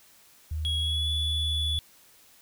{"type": "tone", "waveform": "sine", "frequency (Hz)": 77.78, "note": "D#2", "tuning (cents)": 0, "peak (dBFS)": -28, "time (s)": [0.51, 1.79], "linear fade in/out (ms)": 5}
{"type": "tone with pitch glide", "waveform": "triangle", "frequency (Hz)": [3322, 3433], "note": ["G#7", "A7"], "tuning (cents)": [0, -43], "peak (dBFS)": -26, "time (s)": [0.65, 1.79], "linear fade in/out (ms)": 0, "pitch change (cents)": 57, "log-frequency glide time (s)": [0.79, 1.09]}
{"effects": ["white hiss -57 dBFS RMS until 2.41 s"]}